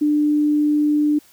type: tone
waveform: sine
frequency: 297.7 Hz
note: D4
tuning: 24 cents sharp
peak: -14 dBFS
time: 0.01-1.19 s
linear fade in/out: 10 ms
effects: white hiss -52 dBFS RMS until 1.32 s